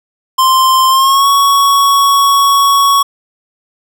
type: tone with pitch glide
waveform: square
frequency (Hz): 1046.5 to 1115.2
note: C6 to C#6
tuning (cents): 0 to +10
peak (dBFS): -7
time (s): 0.38-3.03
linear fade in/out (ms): 10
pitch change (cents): +110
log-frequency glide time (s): 0.88-1.28
effects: none